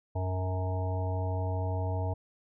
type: harmonic tone with a mistuned harmonic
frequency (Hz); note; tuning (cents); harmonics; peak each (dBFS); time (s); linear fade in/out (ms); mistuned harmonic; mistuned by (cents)
92.5; F#2; 0; 1 / 3 / 5 / 7 / 9 / 10; -29 / -43 / -41 / -39 / -42 / -44; 0.15-2.14; 10; 3; +26
effects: none